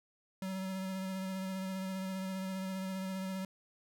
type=tone with vibrato; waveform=square; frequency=189.6 Hz; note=F#3; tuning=43 cents sharp; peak=-37 dBFS; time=0.42-3.45 s; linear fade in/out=2 ms; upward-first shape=sine; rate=15 Hz; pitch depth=19 cents each way; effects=none